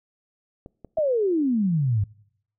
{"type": "clicks", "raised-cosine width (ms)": 2, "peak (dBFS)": -27, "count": 3, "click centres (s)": [0.661, 0.847, 0.985]}
{"type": "exponential sweep", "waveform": "sine", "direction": "down", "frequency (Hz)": [657, 96.7], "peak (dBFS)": -19, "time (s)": [0.97, 2.04], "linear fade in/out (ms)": 5}
{"effects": ["noise-tail reverb RT60 0.7 s tail -24 dB re dry"]}